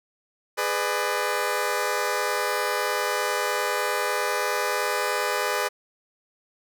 15% pulse chord, G# diminished, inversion none, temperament just, 415.3 / 498.4 / 598 Hz, G#4 / B4 / D5, 0 / +16 / +31 cents, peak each -22 / -21 / -22 dBFS, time 0.57-5.69 s, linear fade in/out 20 ms, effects none

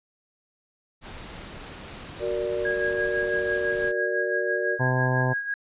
pink noise, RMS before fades -40 dBFS, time 1.01-3.93 s, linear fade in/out 50 ms
sine chord, Gb augmented, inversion none, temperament equal, 370 / 466.2 / 587.3 Hz, Gb4 / Bb4 / D5, 0 / 0 / 0 cents, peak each -29 dBFS, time 2.19-4.79 s, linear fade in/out 50 ms
sine tone with tremolo, 1643 Hz, G#6, 19 cents flat, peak -24 dBFS, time 2.65-5.54 s, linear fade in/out 2 ms, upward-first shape sine, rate 6 Hz, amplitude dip 60%
harmonic tone, 127.8 Hz, C3, 40 cents flat, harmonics 1 / 2 / 3 / 4 / 5 / 6 / 7 / 8, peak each -23 / -32 / -33 / -32 / -32 / -35 / -32 / -36 dBFS, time 4.79-5.34 s, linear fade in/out 20 ms
effects resampled to 8000 Hz

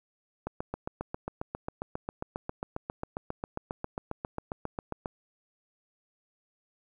click train, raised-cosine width 1 ms, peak -19 dBFS, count 35, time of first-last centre 0.47-5.058 s, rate 7.41 Hz, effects 10-bit

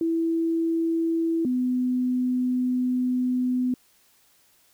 sine tone pair in turn, 329.6 / 251.5 Hz, E4 / B3, 0 / +32 cents, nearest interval perfect fourth, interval 468 cents, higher first, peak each -21 dBFS, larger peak neither, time 0.01-1.45 / 1.45-3.74 s, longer second, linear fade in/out 2 ms, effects white hiss -61 dBFS RMS until 4.73 s

